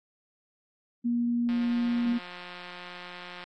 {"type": "tone", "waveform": "sine", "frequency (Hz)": 238.2, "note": "A#3", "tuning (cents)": 38, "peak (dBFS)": -24, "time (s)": [1.04, 2.19], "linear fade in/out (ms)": 20}
{"type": "click train", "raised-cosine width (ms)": 0.3, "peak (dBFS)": -27, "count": 348, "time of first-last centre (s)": [1.49, 3.439], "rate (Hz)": 178}
{"effects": ["AAC 32 kbps"]}